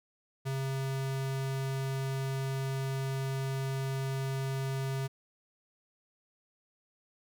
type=tone; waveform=square; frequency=134.5 Hz; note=C3; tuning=48 cents sharp; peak=-32 dBFS; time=0.45-5.08 s; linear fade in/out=20 ms; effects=none